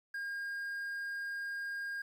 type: tone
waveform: triangle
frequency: 1617 Hz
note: G#6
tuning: 47 cents flat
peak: -35 dBFS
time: 0.14-2.02 s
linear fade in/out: 5 ms
effects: 11-bit